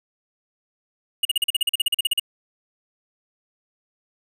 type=tone bursts; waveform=square; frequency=2869 Hz; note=F7; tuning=46 cents sharp; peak=-17 dBFS; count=16; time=1.23-2.197 s; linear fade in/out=5 ms; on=22 ms; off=41 ms; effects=none